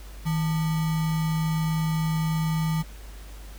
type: tone with sample-and-hold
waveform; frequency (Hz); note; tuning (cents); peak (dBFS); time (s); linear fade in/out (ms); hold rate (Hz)
sine; 159.4; D#3; +42; -22; 0.25-2.83; 20; 1050
effects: added 50 Hz sine -39 dBFS peak until 3.58 s + pink hiss -49 dBFS RMS until 3.58 s